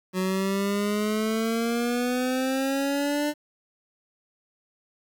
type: exponential sweep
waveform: 25% pulse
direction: up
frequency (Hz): 184.3 to 298.8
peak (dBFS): -20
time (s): 0.13-3.34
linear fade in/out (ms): 50
effects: 9-bit